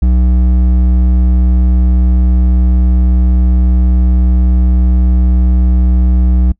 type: tone with hard clipping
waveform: triangle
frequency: 61.8 Hz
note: B1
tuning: 2 cents sharp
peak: -8 dBFS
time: 0.02-6.52 s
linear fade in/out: 5 ms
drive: 12 dB
effects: noise-tail reverb RT60 0.1 s tail -24 dB re dry